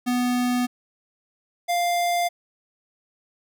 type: tone pair in turn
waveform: square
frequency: 246.9 / 698.3 Hz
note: B3 / F5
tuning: 0 / 0 cents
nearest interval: octave + tritone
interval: 1800 cents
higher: second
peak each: -21 dBFS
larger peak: neither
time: 0.06-0.67 / 1.68-2.29 s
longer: neither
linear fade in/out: 20 ms
effects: none